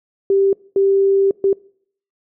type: tone bursts at uneven times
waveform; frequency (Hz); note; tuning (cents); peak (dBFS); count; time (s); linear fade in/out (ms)
sine; 392; G4; 0; -11; 3; 0.3-0.53 / 0.76-1.31 / 1.44-1.53; 2
effects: noise-tail reverb RT60 0.6 s tail -24 dB re dry